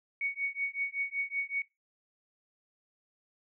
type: tone with tremolo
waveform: sine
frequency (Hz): 2231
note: C#7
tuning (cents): +11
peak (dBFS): -27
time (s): 0.21-1.62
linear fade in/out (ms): 2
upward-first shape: triangle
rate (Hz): 5.3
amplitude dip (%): 100
effects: noise-tail reverb RT60 0.2 s tail -20 dB re dry